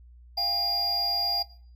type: tone cluster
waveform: triangle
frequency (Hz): 695 / 803 / 4821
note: F5 / G5 / D8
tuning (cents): -9 / +41 / +45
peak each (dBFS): -33 / -33 / -24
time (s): 0.37-1.43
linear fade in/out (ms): 10
effects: noise-tail reverb RT60 0.5 s tail -18 dB re dry + added 60 Hz sine -48 dBFS peak until 1.75 s